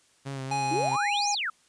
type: tone with vibrato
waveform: sawtooth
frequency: 135 Hz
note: C#3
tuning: 45 cents flat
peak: -29 dBFS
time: 0.25-0.97 s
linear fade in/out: 20 ms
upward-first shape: sine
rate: 4.1 Hz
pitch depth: 39 cents each way
type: tone with pitch glide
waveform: square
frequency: 830.6 to 819.6 Hz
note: G#5 to G#5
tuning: 0 to -23 cents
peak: -27 dBFS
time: 0.51-1.35 s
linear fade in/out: 5 ms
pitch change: -23 cents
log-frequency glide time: 0.83-0.9 s
type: exponential two-way sweep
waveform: sine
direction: up then down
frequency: 290.1 to 6920 to 1221 Hz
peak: -27 dBFS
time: 0.71-1.5 s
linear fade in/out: 5 ms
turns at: 1.3 s
effects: white hiss -63 dBFS RMS until 1.68 s + resampled to 22050 Hz